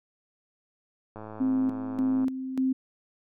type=click train; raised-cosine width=1 ms; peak=-27 dBFS; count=118; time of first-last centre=1.16-2.243 s; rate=108 Hz
type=tone with tremolo; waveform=sine; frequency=261.6 Hz; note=C4; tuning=in tune; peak=-22 dBFS; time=1.4-2.73 s; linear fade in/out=10 ms; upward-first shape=square; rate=1.7 Hz; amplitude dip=65%
effects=none